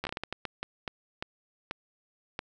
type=slowing click train; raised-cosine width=0.3 ms; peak=-17 dBFS; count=14; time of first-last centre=0.04-2.391 s; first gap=12 ms; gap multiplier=1.4; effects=none